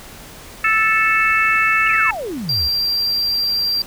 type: harmonic tone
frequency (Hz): 439.4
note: A4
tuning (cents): -2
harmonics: 3 / 4 / 5 / 6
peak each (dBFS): -18 / -18 / -19 / -19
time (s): 0.64-2.11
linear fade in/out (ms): 5
type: exponential sweep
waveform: sine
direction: down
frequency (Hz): 2962 to 61.7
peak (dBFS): -23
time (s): 1.86-2.68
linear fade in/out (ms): 10
type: tone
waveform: triangle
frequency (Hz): 4728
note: D8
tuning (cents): +11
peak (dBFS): -15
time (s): 2.49-3.82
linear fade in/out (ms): 2
effects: pink hiss -38 dBFS RMS until 3.86 s